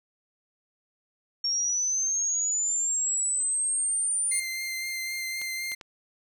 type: linear sweep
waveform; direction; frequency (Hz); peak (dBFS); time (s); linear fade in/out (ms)
sine; up; 5500 to 9397; -24; 1.44-4.4; 5
type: tone with vibrato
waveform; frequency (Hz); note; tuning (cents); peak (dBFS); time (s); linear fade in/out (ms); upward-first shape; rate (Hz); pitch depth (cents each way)
sawtooth; 2093; C7; 0; -27; 4.31-5.75; 10; triangle; 3.9; 16
type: clicks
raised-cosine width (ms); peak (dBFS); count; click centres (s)
0.2; -25; 3; 5.416 / 5.718 / 5.812
effects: none